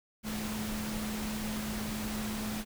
sine tone in noise, 214.4 Hz, A3, 45 cents flat, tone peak -35 dBFS, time 0.23-2.65 s, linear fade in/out 50 ms, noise pink, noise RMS -39 dBFS, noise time 0.23-2.65 s, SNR +1 dB, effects none

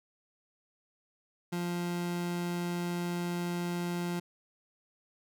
30% pulse tone, 174.61 Hz, F3, in tune, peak -29 dBFS, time 1.52-4.2 s, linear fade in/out 10 ms, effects none

